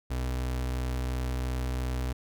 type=tone; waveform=35% pulse; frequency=62.9 Hz; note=B1; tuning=32 cents sharp; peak=-27 dBFS; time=0.1-2.13 s; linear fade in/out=10 ms; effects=none